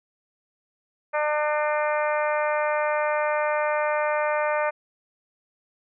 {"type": "harmonic tone", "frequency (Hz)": 300, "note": "D4", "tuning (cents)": 37, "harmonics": [2, 3, 4, 5, 6, 7, 8], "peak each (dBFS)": [-24, -28, -30, -32, -34, -35, -36], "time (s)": [1.13, 4.71], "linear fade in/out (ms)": 20, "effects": []}